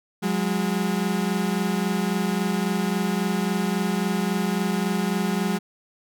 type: tone pair together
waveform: 35% pulse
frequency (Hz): 181.54 / 205.2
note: F#3 / G#3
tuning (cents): -33 / -21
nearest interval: major second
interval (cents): 212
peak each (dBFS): -23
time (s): 0.22-5.59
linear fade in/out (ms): 20
effects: none